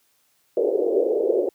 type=band-pass noise; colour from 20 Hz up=pink; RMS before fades=-21 dBFS; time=0.57-1.49 s; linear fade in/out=2 ms; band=370 to 540 Hz; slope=48 dB/octave; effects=white hiss -65 dBFS RMS until 1.54 s + high-pass 80 Hz 12 dB/octave